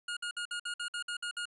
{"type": "tone bursts", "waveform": "25% pulse", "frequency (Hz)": 1430, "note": "F6", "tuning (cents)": 41, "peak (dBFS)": -31, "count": 10, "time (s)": [0.08, 1.455], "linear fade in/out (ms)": 5, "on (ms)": 88, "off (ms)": 55, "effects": ["resampled to 24000 Hz", "12-bit"]}